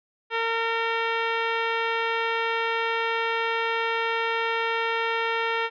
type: tone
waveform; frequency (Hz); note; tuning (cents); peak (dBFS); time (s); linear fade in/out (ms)
10% pulse; 456.9; A#4; -35; -15; 0.3-5.7; 50
effects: resampled to 11025 Hz